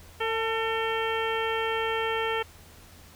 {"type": "harmonic tone with a mistuned harmonic", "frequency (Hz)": 450, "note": "A4", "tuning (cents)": 39, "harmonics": [1, 2, 3, 4, 5, 6, 7], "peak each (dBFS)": [-29, -32, -34, -35, -36, -37, -37], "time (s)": [0.2, 2.43], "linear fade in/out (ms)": 10, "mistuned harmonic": 2, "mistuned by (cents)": -29, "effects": ["added 83 Hz sine -52 dBFS peak until 3.15 s", "pink hiss -52 dBFS RMS until 3.15 s"]}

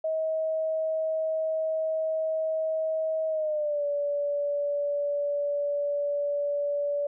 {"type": "tone with pitch glide", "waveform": "sine", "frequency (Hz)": [636, 576.5], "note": ["D#5", "D5"], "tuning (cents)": [38, -32], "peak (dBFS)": -25, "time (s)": [0.04, 7.07], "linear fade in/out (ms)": 5, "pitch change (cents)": -170, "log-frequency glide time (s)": [3.28, 3.85], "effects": []}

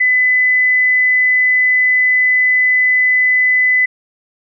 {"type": "tone", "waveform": "sine", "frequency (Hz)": 2007, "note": "B6", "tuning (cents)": 27, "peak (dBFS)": -9, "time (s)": [0, 3.86], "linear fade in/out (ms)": 10, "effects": []}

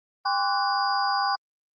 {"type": "tone cluster", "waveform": "sine", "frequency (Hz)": [800, 1040, 1142, 1487, 4847], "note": ["G5", "C6", "D6", "F#6", "D#8"], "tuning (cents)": [35, -11, -49, 8, -46], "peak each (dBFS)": [-25, -30, -29, -31, -30], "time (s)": [0.25, 1.36], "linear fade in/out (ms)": 10, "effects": ["Opus 32 kbps"]}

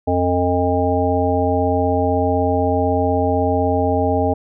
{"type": "harmonic tone", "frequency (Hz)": 89.2, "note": "F2", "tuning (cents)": 37, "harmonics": [1, 3, 5, 7, 9], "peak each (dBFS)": [-21, -21, -21, -21, -21], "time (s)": [0.07, 4.34], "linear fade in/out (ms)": 10, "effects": []}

